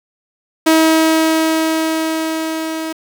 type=tone with level ramp; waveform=sawtooth; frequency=320.1 Hz; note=D#4; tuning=49 cents sharp; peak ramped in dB=-4 to -17 dBFS; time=0.66-2.93 s; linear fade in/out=10 ms; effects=7-bit